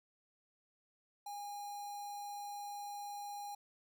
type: tone with notch filter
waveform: square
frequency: 817 Hz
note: G#5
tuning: 29 cents flat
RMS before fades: -45 dBFS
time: 1.26-3.55 s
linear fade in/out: 5 ms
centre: 2300 Hz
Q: 1.4
effects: none